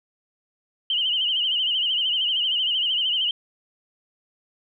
sine tone with vibrato, 2993 Hz, F#7, 19 cents sharp, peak -20 dBFS, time 0.9-3.31 s, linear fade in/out 2 ms, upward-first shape sine, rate 13 Hz, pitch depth 90 cents each way, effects none

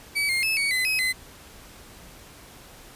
35% pulse tone with pitch steps, 2283 / 2126 / 2606 / 2242 / 2027 / 2545 / 2038 Hz, D7 / C7 / E7 / C#7 / B6 / D#7 / C7, -50 / +27 / -20 / +19 / +45 / +39 / -46 cents, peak -20 dBFS, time 0.15-1.13 s, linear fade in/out 20 ms, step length 140 ms, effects pink hiss -47 dBFS RMS until 2.95 s + resampled to 32000 Hz

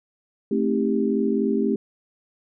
sine chord, A half-diminished seventh, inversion none, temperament just, 220 / 264 / 316.8 / 396 Hz, A3 / C4 / Eb4 / G4, 0 / +16 / +31 / +18 cents, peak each -23 / -25 / -28 / -24 dBFS, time 0.51-1.76 s, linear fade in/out 5 ms, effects none

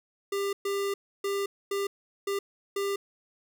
square tone bursts at uneven times, 398.2 Hz, G4, 27 cents sharp, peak -28 dBFS, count 6, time 0.32-0.53 / 0.65-0.94 / 1.24-1.46 / 1.71-1.87 / 2.27-2.39 / 2.76-2.96 s, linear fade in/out 5 ms, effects none

